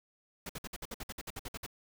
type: noise bursts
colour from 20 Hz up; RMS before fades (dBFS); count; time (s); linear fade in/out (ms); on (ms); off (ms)
pink; -41; 14; 0.46-1.664; 5; 34; 56
effects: none